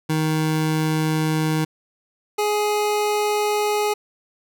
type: tone pair in turn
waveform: 25% pulse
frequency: 156.7 / 418.3 Hz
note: D#3 / G#4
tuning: +13 / +12 cents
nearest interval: octave + perfect fourth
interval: 1699 cents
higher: second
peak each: -15 / -15 dBFS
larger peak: neither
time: 0.09-1.65 / 2.38-3.94 s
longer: neither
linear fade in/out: 10 ms
effects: none